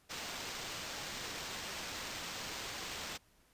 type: noise with sample-and-hold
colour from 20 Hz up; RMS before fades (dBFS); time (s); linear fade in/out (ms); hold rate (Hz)
blue; -43; 0.09-3.18; 20; 11025
effects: pink hiss -69 dBFS RMS until 3.53 s + resampled to 32000 Hz